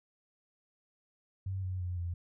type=tone with pitch steps; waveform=sine; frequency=95.5 / 92.46 / 89.52 / 86.67 Hz; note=G2 / F#2 / F2 / F2; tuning=-45 / -1 / +43 / -13 cents; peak=-33 dBFS; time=1.46-2.14 s; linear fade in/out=5 ms; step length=170 ms; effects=none